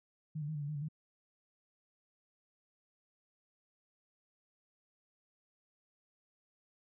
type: tone with pitch steps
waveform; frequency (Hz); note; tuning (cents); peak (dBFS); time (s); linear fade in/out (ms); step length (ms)
sine; 154.9 / 146.4 / 156.4 / 147.1 / 143.6 / 152.1 / 142.8 / 154.7; D#3 / D3 / D#3 / D3 / D3 / D#3 / D3 / D#3; -7 / -5 / +9 / +3 / -39 / -39 / -48 / -10; -36; 0.35-0.886; 10; 67
effects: none